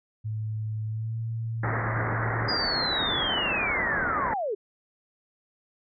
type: tone with pitch glide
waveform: sine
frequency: 108.6 to 113.47 Hz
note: A2 to A#2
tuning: -22 to -46 cents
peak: -28 dBFS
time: 0.24-2.5 s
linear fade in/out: 20 ms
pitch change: +76 cents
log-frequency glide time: 0.86-1.19 s
type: low-pass noise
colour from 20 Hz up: white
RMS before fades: -30 dBFS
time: 1.63-4.34 s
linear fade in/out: 5 ms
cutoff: 2000 Hz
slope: 96 dB/octave
type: linear sweep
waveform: sine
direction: down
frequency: 4924 to 378.8 Hz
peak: -26 dBFS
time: 2.48-4.55 s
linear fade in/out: 10 ms
effects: none